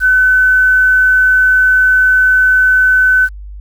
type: tone with quantisation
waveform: sine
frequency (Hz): 1512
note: F#6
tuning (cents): +37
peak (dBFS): -6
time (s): 0-3.29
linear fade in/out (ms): 50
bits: 6
effects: added 50 Hz sine -26 dBFS peak until 3.6 s